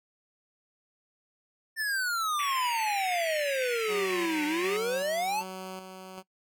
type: exponential two-way sweep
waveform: square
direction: down then up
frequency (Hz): 1801 to 293.7 to 922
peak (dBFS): -28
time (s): 1.76-5.44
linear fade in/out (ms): 50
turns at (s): 4.45
type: band-pass noise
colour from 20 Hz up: white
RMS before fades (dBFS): -37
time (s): 2.39-4.77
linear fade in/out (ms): 2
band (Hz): 1900 to 2700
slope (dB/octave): 48
type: tone with tremolo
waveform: 10% pulse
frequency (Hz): 187.6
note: F#3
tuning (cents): +24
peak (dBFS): -29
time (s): 3.87-6.23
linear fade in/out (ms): 50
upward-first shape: square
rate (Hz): 1.3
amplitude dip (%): 45
effects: noise-tail reverb RT60 0.1 s tail -20 dB re dry